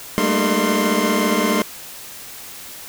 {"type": "tone cluster", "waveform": "25% pulse", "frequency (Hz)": [198.2, 215.6, 230.5, 302.9, 1052], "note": ["G3", "A3", "A#3", "D#4", "C6"], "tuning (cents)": [19, -35, -19, -46, 9], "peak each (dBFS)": -19, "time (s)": [0.18, 1.62], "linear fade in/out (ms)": 0, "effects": ["white hiss -36 dBFS RMS until 2.88 s"]}